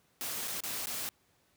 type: noise with dropouts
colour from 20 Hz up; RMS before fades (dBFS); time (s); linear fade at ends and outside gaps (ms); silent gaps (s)
white; -37; 0.21-1.09; 0; 0.476-0.48 / 0.605-0.636 / 0.858-0.87
effects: pink hiss -70 dBFS RMS until 1.56 s + high-pass 80 Hz 12 dB/octave